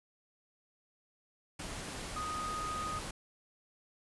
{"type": "tone in noise", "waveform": "sine", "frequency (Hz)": 1244.5, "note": "D#6", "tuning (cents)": 0, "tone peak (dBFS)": -36, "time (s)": [2.16, 2.99], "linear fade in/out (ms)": 5, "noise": "pink", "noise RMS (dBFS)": -42, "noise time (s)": [1.59, 3.11], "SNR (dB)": 3, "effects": ["resampled to 24000 Hz"]}